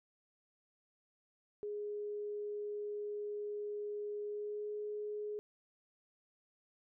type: tone with pitch glide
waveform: sine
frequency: 415.3 to 419.2 Hz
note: G#4 to G#4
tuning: 0 to +16 cents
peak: -38 dBFS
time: 1.63-5.39 s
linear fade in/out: 0 ms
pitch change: +16 cents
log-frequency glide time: 4.25-4.71 s
effects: none